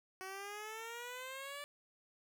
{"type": "exponential sweep", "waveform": "10% pulse", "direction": "up", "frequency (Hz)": [373.9, 583], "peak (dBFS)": -36, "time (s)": [0.21, 1.64], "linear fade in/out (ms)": 0, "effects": []}